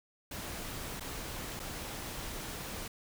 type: noise with dropouts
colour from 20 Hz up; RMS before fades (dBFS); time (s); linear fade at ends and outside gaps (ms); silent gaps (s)
pink; -41; 0.31-2.88; 5; 0.998-1.006 / 1.595-1.599
effects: none